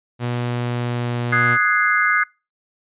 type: tone with pitch glide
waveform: sawtooth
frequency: 121.3 to 120.39 Hz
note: B2 to B2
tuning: -31 to -44 cents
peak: -17 dBFS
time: 0.19-1.58 s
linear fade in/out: 50 ms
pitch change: -13 cents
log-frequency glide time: 0.66-1.24 s
type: noise with exponential decay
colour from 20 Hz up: blue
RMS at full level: -31 dBFS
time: 0.33-0.93 s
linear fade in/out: 1 ms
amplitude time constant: 130 ms
type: chord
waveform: sine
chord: Ab dominant seventh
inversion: second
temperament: equal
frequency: 1244.5 / 1480 / 1661.2 / 2093 Hz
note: Eb6 / Gb6 / Ab6 / C7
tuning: 0 / 0 / 0 / 0 cents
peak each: -20 dBFS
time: 1.32-2.24 s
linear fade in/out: 10 ms
effects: noise-tail reverb RT60 0.3 s tail -26 dB re dry + resampled to 8000 Hz